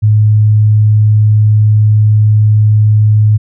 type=tone; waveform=sine; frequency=106.7 Hz; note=G#2; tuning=47 cents sharp; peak=-4 dBFS; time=0.02-3.38 s; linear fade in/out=20 ms; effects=none